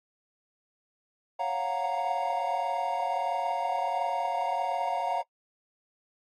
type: chord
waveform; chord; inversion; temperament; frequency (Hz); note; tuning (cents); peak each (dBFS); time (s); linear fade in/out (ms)
triangle; Gb major seventh; second; equal; 554.4 / 698.5 / 740 / 932.3; Db5 / F5 / Gb5 / Bb5; 0 / 0 / 0 / 0; -35 / -31 / -31 / -30; 1.39-5.22; 10
effects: noise-tail reverb RT60 0.1 s tail -22 dB re dry + AAC 32 kbps